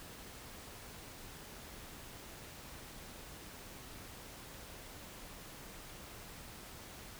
silence, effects pink hiss -51 dBFS RMS until 7.19 s

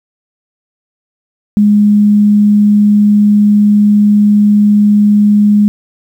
sine tone, 207.4 Hz, G#3, 2 cents flat, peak -4 dBFS, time 1.57-5.68 s, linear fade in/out 0 ms, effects 7-bit

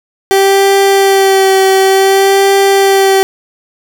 30% pulse tone with vibrato, 388.5 Hz, G4, 16 cents flat, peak -3 dBFS, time 0.31-3.23 s, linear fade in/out 0 ms, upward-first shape sine, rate 0.55 Hz, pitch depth 22 cents each way, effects none

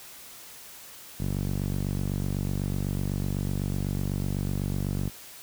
sawtooth tone with band-pass filter, 48 Hz, G1, 36 cents flat, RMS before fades -29 dBFS, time 1.19-5.1 s, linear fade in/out 20 ms, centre 160 Hz, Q 1.2, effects white hiss -46 dBFS RMS until 5.42 s

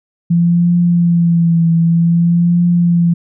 sine tone with vibrato, 170 Hz, F3, 46 cents flat, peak -8 dBFS, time 0.3-3.14 s, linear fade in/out 10 ms, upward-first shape triangle, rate 0.53 Hz, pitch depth 45 cents each way, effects none

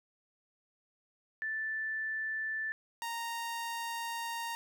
sine / sawtooth tone pair in turn, 1760 / 928.6 Hz, A6 / A#5, 0 / -7 cents, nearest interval major seventh, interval 1107 cents, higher first, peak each -33 / -32 dBFS, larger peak second, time 1.42-2.72 / 3.02-4.55 s, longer second, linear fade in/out 0 ms, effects none

